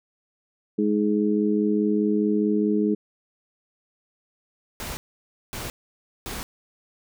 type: harmonic tone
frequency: 104.8 Hz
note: G#2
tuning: 16 cents sharp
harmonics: 2 / 3 / 4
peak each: -22 / -24 / -25 dBFS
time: 0.78-2.95 s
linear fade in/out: 10 ms
type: noise bursts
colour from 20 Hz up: pink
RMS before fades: -33 dBFS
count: 3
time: 4.8-6.43 s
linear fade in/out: 0 ms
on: 170 ms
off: 560 ms
effects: none